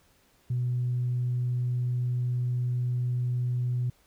sine tone, 123.47 Hz, B2, in tune, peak -24 dBFS, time 0.5-3.9 s, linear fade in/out 5 ms, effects tanh soft clip ceiling -21 dBFS + pink hiss -64 dBFS RMS until 4.06 s

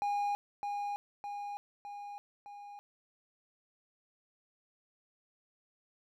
triangle tone with echo, 816 Hz, G#5, 31 cents flat, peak -28 dBFS, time 0.02-0.35 s, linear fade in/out 0 ms, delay 610 ms, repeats 4, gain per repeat -4 dB, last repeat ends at 2.79 s, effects none

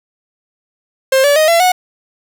45% pulse tone with pitch steps, 530 / 574.6 / 623 / 675.5 / 732.4 Hz, C5 / D5 / D#5 / E5 / F#5, +22 / -38 / +2 / +42 / -18 cents, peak -8 dBFS, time 1.12-1.72 s, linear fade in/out 5 ms, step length 120 ms, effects 7-bit

